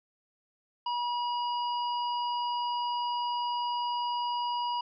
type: harmonic tone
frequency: 965 Hz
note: B5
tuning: 40 cents flat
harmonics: 1 / 3 / 5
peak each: -29 / -39 / -43 dBFS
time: 0.86-4.81 s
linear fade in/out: 5 ms
effects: none